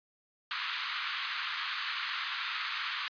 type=band-pass noise; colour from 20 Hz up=pink; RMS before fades=-36 dBFS; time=0.51-3.08 s; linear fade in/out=0 ms; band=1100 to 4400 Hz; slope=48 dB/octave; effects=resampled to 11025 Hz